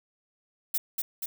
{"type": "noise with echo", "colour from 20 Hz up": "violet", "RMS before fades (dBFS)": -27, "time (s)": [0.74, 0.78], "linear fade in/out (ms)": 5, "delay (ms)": 240, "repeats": 2, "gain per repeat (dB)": -3, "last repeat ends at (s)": 1.26, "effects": []}